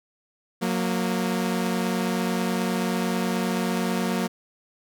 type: tone pair together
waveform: sawtooth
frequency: 182.58 / 231.9 Hz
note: F#3 / A#3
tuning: -23 / -9 cents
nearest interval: major third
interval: 414 cents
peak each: -22 dBFS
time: 0.61-4.28 s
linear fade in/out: 20 ms
effects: none